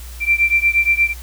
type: beating tone pair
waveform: sine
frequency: 2349 / 2357.5 Hz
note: D7 / D7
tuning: 0 / +6 cents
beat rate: 8.5 Hz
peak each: -15 / -16 dBFS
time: 0.2-1.14 s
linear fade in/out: 50 ms
effects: added 60 Hz sine -31 dBFS peak until 1.22 s + white hiss -40 dBFS RMS until 1.22 s